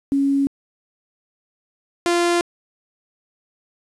sine / sawtooth tone pair in turn, 277.2 / 346.1 Hz, C#4 / F4, 0 / -16 cents, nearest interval major third, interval 384 cents, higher second, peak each -15 / -12 dBFS, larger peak second, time 0.12-0.47 / 2.06-2.41 s, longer neither, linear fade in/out 0 ms, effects resampled to 24000 Hz + 8-bit

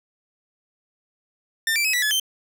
sawtooth tone with pitch steps, 1802 / 2343 / 2556 / 1958 / 1710 / 3111 Hz, A6 / D7 / D#7 / B6 / A6 / G7, +41 / -5 / +46 / -15 / -50 / -14 cents, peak -16 dBFS, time 1.67-2.198 s, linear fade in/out 2 ms, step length 88 ms, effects none

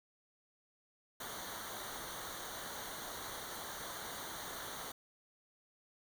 pink noise with comb filter, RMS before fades -45 dBFS, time 1.2-4.92 s, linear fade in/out 5 ms, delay 0.39 ms, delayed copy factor -0.8, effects none

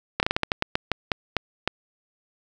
slowing click train, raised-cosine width 0.3 ms, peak -5 dBFS, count 13, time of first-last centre 0.2-1.676 s, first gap 29 ms, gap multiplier 1.24, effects none

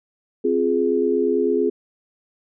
sine chord, F minor, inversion second, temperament equal with one note detuned, 261.6 / 349.2 / 418 Hz, C4 / F4 / Ab4, 0 / 0 / +11 cents, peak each -23 / -22 / -19 dBFS, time 0.44-1.7 s, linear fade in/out 10 ms, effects none

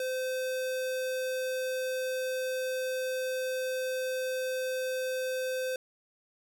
square tone, 515 Hz, C5, 28 cents flat, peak -31 dBFS, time 0-5.76 s, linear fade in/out 2 ms, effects none

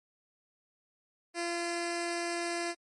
10% pulse tone with notch filter, 342.8 Hz, F4, 32 cents flat, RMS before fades -34 dBFS, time 1.34-2.75 s, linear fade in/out 50 ms, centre 1200 Hz, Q 1.4, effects MP3 48 kbps

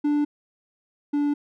triangle tone pair in turn, 293.7 / 290.3 Hz, D4 / D4, 0 / -20 cents, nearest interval unison, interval 20 cents, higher first, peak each -17 / -18 dBFS, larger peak first, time 0.04-0.25 / 1.13-1.34 s, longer neither, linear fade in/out 10 ms, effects none

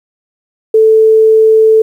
sine tone, 440 Hz, A4, in tune, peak -3 dBFS, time 0.74-1.82 s, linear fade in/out 5 ms, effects 7-bit

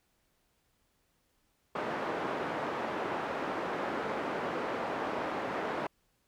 pink band-pass noise, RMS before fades -35 dBFS, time 1.75-5.87 s, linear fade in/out 5 ms, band 330 to 1400 Hz, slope 12 dB/octave, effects pink hiss -74 dBFS RMS until 6.27 s

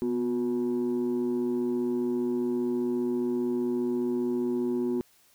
sine tone pair together, 246.9 / 361.9 Hz, B3 / F#4, 0 / -38 cents, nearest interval perfect fifth, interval 662 cents, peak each -26 dBFS, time 0.02-5.01 s, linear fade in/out 0 ms, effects tanh soft clip ceiling -22 dBFS + white hiss -62 dBFS RMS until 5.34 s

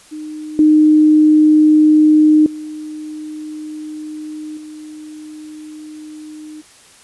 sine tone with level steps, 306.6 Hz, D#4, 25 cents flat, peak -25 / -6 / -25 / -30 dBFS, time 0.11-6.62 s, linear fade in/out 20 ms, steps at 0.59 / 2.46 / 4.57 s, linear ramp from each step 2 ms, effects white hiss -45 dBFS RMS until 7.03 s + resampled to 24000 Hz

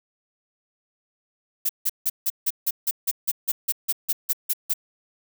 violet noise bursts, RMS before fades -22 dBFS, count 16, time 1.65-4.738 s, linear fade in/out 10 ms, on 43 ms, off 160 ms, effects none

